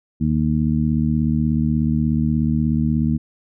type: harmonic tone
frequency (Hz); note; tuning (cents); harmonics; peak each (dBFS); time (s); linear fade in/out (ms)
76.6; D#2; -27; 1 / 2 / 3 / 4; -24 / -20 / -19 / -28; 0.2-3.18; 20
effects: none